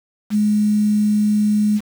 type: tone with quantisation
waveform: sine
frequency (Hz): 210.2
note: G#3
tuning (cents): +21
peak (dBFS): -13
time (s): 0.3-1.81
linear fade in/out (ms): 50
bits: 6
effects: none